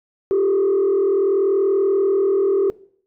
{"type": "tone with frequency modulation", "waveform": "sine", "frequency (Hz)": 391.4, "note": "G4", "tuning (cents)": -3, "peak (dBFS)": -13, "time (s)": [0.31, 2.7], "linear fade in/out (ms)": 0, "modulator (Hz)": 40.6, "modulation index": 0.7, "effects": ["noise-tail reverb RT60 0.6 s tail -21 dB re dry", "tanh soft clip ceiling -12 dBFS"]}